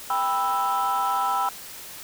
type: chord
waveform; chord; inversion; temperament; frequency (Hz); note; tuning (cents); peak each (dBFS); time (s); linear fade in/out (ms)
sine; E minor; first; just; 791.1 / 988.9 / 1318.5; G5 / B5 / E6; +16 / +2 / 0; -24; 0.1-1.49; 2
effects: tanh soft clip ceiling -17 dBFS + white hiss -40 dBFS RMS until 2.03 s